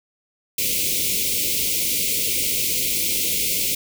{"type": "band-stop noise", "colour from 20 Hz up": "white", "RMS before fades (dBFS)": -22, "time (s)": [0.58, 3.75], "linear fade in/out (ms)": 5, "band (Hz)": [550, 2100], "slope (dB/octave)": 96, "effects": []}